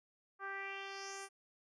10% pulse tone with low-pass filter sweep, 392 Hz, G4, in tune, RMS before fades -45 dBFS, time 0.39-1.29 s, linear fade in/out 50 ms, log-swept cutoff 1300 to 9500 Hz, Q 3.4, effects none

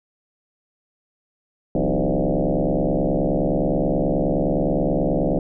sine tone with frequency modulation, 163.8 Hz, E3, 11 cents flat, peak -17 dBFS, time 1.75-5.39 s, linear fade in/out 2 ms, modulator 69.5 Hz, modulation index 7, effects none

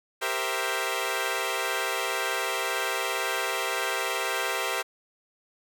10% pulse chord, C dominant seventh, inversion second, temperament equal, 392 / 466.2 / 523.3 / 659.3 Hz, G4 / Bb4 / C5 / E5, 0 / 0 / 0 / 0 cents, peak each -24 dBFS, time 0.21-4.83 s, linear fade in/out 20 ms, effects none

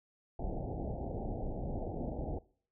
pink low-pass noise, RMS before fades -38 dBFS, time 0.39-2.39 s, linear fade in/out 5 ms, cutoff 820 Hz, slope 96 dB/octave, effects noise-tail reverb RT60 0.5 s tail -22 dB re dry

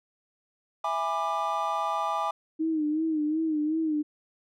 triangle chord, E dominant seventh, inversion none, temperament just, 659.3 / 824.1 / 988.9 / 1186.7 Hz, E5 / G#5 / B5 / D6, 0 / -14 / +2 / +18 cents, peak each -32 / -29 / -32 / -28 dBFS, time 0.84-2.31 s, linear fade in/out 5 ms
sine tone with vibrato, 311.1 Hz, D#4, in tune, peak -24 dBFS, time 2.59-4.03 s, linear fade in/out 20 ms, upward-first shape sine, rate 2.7 Hz, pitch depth 70 cents each way
effects none

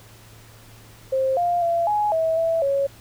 sine tone with pitch steps, 529 / 700 / 680 / 837 / 648 / 659 / 554 Hz, C5 / F5 / F5 / G#5 / E5 / E5 / C#5, +19 / +4 / -46 / +13 / -30 / -1 / -1 cents, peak -18 dBFS, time 1.12-2.87 s, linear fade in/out 10 ms, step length 250 ms, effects added 111 Hz sine -48 dBFS peak until 3 s + pink hiss -49 dBFS RMS until 3 s

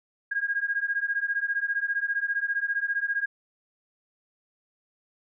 sine beating tone pair, 1623 / 1638 Hz, G#6 / G#6, -40 / -24 cents, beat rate 15 Hz, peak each -28 / -28 dBFS, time 0.31-3.26 s, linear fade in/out 10 ms, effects none

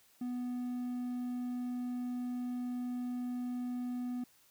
triangle tone, 246.9 Hz, B3, in tune, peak -33 dBFS, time 0.21-4.24 s, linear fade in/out 5 ms, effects white hiss -66 dBFS RMS until 4.5 s

